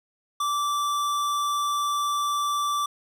sine tone with hard clipping, 1166 Hz, D6, 13 cents flat, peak -25 dBFS, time 0.4-2.86 s, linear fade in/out 5 ms, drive 17 dB, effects none

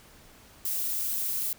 violet noise, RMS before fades -30 dBFS, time 0.65-1.53 s, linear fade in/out 2 ms, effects pink hiss -54 dBFS RMS until 1.58 s

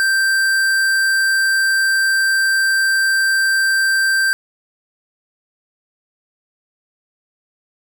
sine tone with tanh clipping, 1568 Hz, G6, in tune, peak -15 dBFS, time 0-4.33 s, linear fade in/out 0 ms, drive 18 dB, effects none

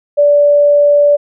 sine tone, 581 Hz, D5, 19 cents flat, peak -5 dBFS, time 0.17-1.17 s, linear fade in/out 20 ms, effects none

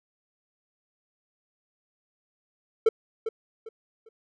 triangle tone with echo, 446.2 Hz, A4, 24 cents sharp, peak -13 dBFS, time 2.86-2.89 s, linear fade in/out 5 ms, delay 400 ms, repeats 3, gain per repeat -11 dB, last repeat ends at 4.09 s, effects none

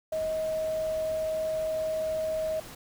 sine tone in noise, 632 Hz, D#5, 27 cents sharp, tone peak -27 dBFS, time 0.12-2.6 s, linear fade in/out 5 ms, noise pink, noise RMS -45 dBFS, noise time 0.12-2.75 s, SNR +15 dB, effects none

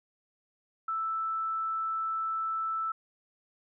sine tone, 1320 Hz, E6, 2 cents sharp, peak -29 dBFS, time 0.88-2.92 s, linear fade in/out 5 ms, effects none

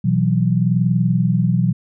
sine chord, B suspended fourth, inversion none, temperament just, 123.47 / 164.63 / 185.21 Hz, B2 / E3 / F#3, 0 / -2 / +2 cents, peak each -18 dBFS, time 0.04-1.73 s, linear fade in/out 10 ms, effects none

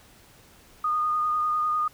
sine tone with vibrato, 1229 Hz, D#6, 22 cents flat, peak -22 dBFS, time 0.84-1.88 s, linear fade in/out 5 ms, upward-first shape sine, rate 10 Hz, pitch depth 15 cents each way, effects pink hiss -54 dBFS RMS until 1.93 s

